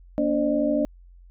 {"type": "tone cluster", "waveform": "sine", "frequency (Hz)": [236.6, 289, 527, 604], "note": ["A#3", "D4", "C5", "D5"], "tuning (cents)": [26, -28, 12, 48], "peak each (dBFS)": [-27, -23, -31, -24], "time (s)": [0.18, 0.85], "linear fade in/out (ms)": 0, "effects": ["added 44 Hz sine -46 dBFS peak until 1.3 s"]}